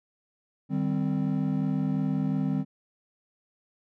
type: chord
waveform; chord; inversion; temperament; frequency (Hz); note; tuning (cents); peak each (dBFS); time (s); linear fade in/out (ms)
triangle; C minor; first; equal with one note detuned; 153.07 / 196 / 261.6; Eb3 / G3 / C4; -28 / 0 / 0; -27; 0.69-2.65; 50
effects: none